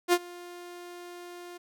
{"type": "tone with ADSR envelope", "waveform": "sawtooth", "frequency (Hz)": 351.9, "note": "F4", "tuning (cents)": 13, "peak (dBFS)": -14, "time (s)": [0.08, 1.58], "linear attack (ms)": 49, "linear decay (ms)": 51, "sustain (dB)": -24, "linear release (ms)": 13, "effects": []}